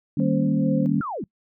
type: chord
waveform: sine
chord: Eb dominant seventh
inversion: none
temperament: equal with one note detuned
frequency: 155.56 / 198.39 / 233.1 / 277.2 Hz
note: Eb3 / G3 / Bb3 / Db4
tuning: 0 / +21 / 0 / 0 cents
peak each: -24 dBFS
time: 0.17-1.01 s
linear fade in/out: 5 ms
type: tone with tremolo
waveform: sine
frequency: 523.3 Hz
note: C5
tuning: in tune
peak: -27 dBFS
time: 0.2-0.86 s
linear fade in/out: 0 ms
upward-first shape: sine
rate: 2.3 Hz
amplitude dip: 70%
type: linear sweep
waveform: sine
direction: down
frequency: 1438 to 149 Hz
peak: -27 dBFS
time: 1.01-1.24 s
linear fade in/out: 2 ms
effects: noise-tail reverb RT60 0.1 s tail -25 dB re dry